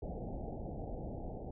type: low-pass noise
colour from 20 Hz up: pink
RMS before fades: -42 dBFS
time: 0.02-1.51 s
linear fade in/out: 5 ms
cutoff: 810 Hz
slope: 96 dB/octave
effects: none